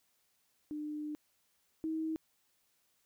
sine tone pair in turn, 300.5 / 318.4 Hz, D4 / D#4, +40 / +40 cents, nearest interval minor second, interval 100 cents, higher second, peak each -37 / -33 dBFS, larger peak second, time 0.71-1.15 / 1.84-2.16 s, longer first, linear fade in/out 0 ms, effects white hiss -75 dBFS RMS until 3.05 s

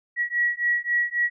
sine beating tone pair, 1919 / 1922.7 Hz, A#6 / B6, +50 / -47 cents, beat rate 3.7 Hz, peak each -24 dBFS, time 0.16-1.3 s, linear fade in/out 50 ms, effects none

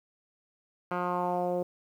10% pulse tone with low-pass filter sweep, 178.3 Hz, F3, 36 cents sharp, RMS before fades -30 dBFS, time 0.91-1.63 s, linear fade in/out 5 ms, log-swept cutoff 1600 to 490 Hz, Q 2.7, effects 10-bit

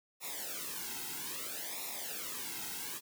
white noise with flanger, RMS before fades -41 dBFS, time 0.2-3.01 s, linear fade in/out 50 ms, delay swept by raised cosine 0.64 to 1.74 ms, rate 0.61 Hz, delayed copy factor -0.95, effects none

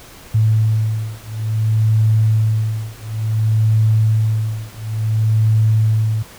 sine beating tone pair, 109.3 / 109.87 Hz, A2 / A2, -11 / -2 cents, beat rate 0.57 Hz, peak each -16 dBFS, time 0.34-6.23 s, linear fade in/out 10 ms, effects pink hiss -40 dBFS RMS until 6.38 s

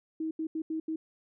sine tone bursts at uneven times, 318.5 Hz, D#4, 41 cents sharp, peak -30 dBFS, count 5, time 0.2-0.31 / 0.39-0.47 / 0.55-0.62 / 0.7-0.8 / 0.88-0.96 s, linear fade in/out 5 ms, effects none

